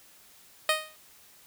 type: tone with exponential decay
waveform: 10% pulse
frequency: 622 Hz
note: D#5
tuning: 1 cent flat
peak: -11 dBFS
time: 0.69-0.96 s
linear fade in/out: 2 ms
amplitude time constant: 57 ms
effects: white hiss -56 dBFS RMS until 1.46 s